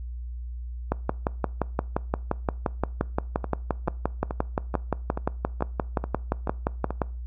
two click trains, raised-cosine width 1 ms, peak -9 / -15 dBFS, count 36 / 10, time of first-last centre 0.92-7.018 / 3.01-6.906 s, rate 5.74 / 2.31 Hz, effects noise-tail reverb RT60 0.4 s tail -22 dB re dry + added 60 Hz sine -32 dBFS peak until 7.26 s

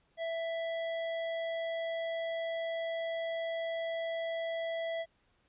square tone, 661 Hz, E5, 5 cents sharp, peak -34 dBFS, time 0.17-5.06 s, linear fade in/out 50 ms, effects pink hiss -72 dBFS RMS until 5.48 s + resampled to 8000 Hz

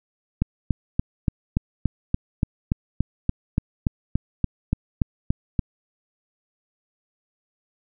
click train, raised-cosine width 5 ms, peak -7 dBFS, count 19, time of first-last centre 0.42-5.592 s, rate 3.48 Hz, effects none

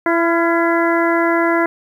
harmonic tone with a mistuned harmonic, 335.6 Hz, E4, 31 cents sharp, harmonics 1 / 2 / 3 / 4 / 5 / 6, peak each -16 / -19 / -21 / -22 / -23 / -24 dBFS, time 0.06-1.66 s, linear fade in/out 2 ms, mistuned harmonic 4, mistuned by +47 cents, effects 8-bit

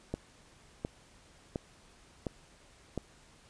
click train, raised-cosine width 2 ms, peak -20 dBFS, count 5, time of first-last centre 0.14-2.977 s, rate 1.41 Hz, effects pink hiss -60 dBFS RMS until 3.49 s + resampled to 22050 Hz

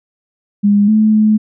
sine tone with pitch steps, 204 / 216 / 214.7 Hz, G#3 / A3 / A3, -31 / -32 / -42 cents, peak -7 dBFS, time 0.63-1.38 s, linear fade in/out 20 ms, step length 250 ms, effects none

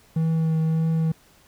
triangle tone with vibrato, 160.9 Hz, E3, 42 cents flat, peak -17 dBFS, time 0.16-1.12 s, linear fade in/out 5 ms, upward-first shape triangle, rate 1.7 Hz, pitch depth 16 cents each way, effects pink hiss -56 dBFS RMS until 1.47 s

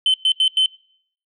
sine tone bursts at uneven times, 3065 Hz, G7, 40 cents flat, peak -11 dBFS, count 4, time 0.06-0.14 / 0.25-0.32 / 0.4-0.48 / 0.57-0.66 s, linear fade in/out 2 ms, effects noise-tail reverb RT60 0.6 s tail -24 dB re dry + tanh soft clip ceiling -11 dBFS

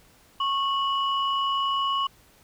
sine tone pair together, 1100 / 2937 Hz, C#6 / F#7, -14 / -13 cents, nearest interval octave + perfect fourth, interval 1701 cents, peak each -23 / -28 dBFS, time 0.4-2.07 s, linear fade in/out 5 ms, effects tanh soft clip ceiling -15 dBFS + pink hiss -57 dBFS RMS until 2.43 s

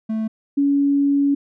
triangle / sine tone pair in turn, 220 / 281.8 Hz, A3 / C#4, 0 / +29 cents, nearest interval major third, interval 429 cents, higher second, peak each -18 / -14 dBFS, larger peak second, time 0.09-0.28 / 0.57-1.35 s, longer second, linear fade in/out 10 ms, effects none

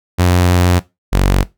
sawtooth tone pair in turn, 89.3 / 47.03 Hz, F2 / F#1, +39 / +29 cents, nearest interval major seventh, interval 1110 cents, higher first, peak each -5 dBFS, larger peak neither, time 0.18-0.8 / 1.12-1.44 s, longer first, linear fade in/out 20 ms, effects noise-tail reverb RT60 0.2 s tail -18 dB re dry

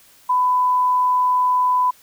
sine tone, 1000 Hz, B5, 21 cents sharp, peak -14 dBFS, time 0.29-1.91 s, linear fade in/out 10 ms, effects white hiss -51 dBFS RMS until 2.02 s

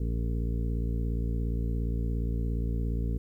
harmonic tone, 57.2 Hz, A#1, 32 cents flat, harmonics 1 / 2 / 3 / 4 / 5 / 7 / 8, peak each -28 / -34 / -38 / -40 / -42 / -45 / -46 dBFS, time 0-3.18 s, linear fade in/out 5 ms, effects 11-bit

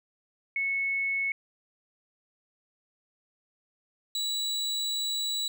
sine / 35% pulse tone pair in turn, 2201 / 3921 Hz, C#7 / B7, -13 / -13 cents, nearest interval minor seventh, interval 1000 cents, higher second, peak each -26 dBFS, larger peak neither, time 0.56-1.32 / 4.15-5.48 s, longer second, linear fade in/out 2 ms, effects none

